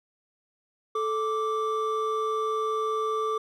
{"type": "tone pair together", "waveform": "triangle", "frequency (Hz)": [437.4, 1172], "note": ["A4", "D6"], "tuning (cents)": [-10, -4], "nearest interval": "octave + perfect fourth", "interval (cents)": 1706, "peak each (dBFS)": -26, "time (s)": [0.95, 3.38], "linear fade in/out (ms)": 5, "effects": []}